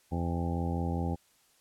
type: harmonic tone with a mistuned harmonic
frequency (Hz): 85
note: F2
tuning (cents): -46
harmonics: 1 / 2 / 3 / 4 / 5 / 6 / 7 / 8 / 9 / 10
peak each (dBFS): -32 / -34 / -37 / -41 / -45 / -43 / -49 / -51 / -40 / -49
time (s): 0.11-1.16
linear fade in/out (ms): 20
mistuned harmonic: 9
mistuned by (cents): +63
effects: white hiss -66 dBFS RMS until 1.6 s + low-pass 12000 Hz 12 dB/octave

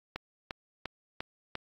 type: click train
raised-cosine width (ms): 0.3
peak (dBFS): -19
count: 5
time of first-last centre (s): 0.16-1.554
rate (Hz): 2.87
effects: AAC 48 kbps

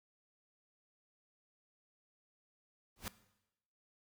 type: noise with exponential growth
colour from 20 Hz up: pink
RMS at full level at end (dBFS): -36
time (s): 2.96-3.08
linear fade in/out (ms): 1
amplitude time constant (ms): 25
effects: noise-tail reverb RT60 0.9 s tail -17 dB re dry

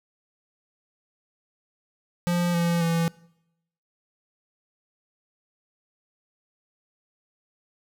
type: tone with pitch steps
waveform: square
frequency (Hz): 174.61 / 170.72 / 166.92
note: F3 / F3 / E3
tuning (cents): 0 / -39 / +22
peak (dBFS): -22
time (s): 2.27-3.08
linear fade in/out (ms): 0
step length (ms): 270
effects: noise-tail reverb RT60 0.8 s tail -23 dB re dry

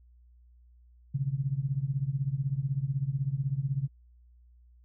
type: tone with tremolo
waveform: sine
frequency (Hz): 136.6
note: C#3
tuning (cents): -25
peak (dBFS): -23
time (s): 1.14-3.88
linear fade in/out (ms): 10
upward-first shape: triangle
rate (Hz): 16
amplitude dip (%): 95
effects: added 60 Hz sine -55 dBFS peak until 4.84 s

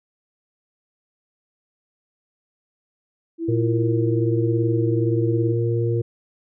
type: tone with vibrato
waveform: sine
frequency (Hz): 329.6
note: E4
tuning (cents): 0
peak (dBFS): -23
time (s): 3.38-5.55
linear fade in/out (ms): 50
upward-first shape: square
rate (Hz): 1.2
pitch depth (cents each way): 8
type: harmonic tone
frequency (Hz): 116.54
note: A#2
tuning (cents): 0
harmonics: 1 / 3 / 4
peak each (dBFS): -20 / -25 / -26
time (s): 3.48-6.02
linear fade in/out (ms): 10
effects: none

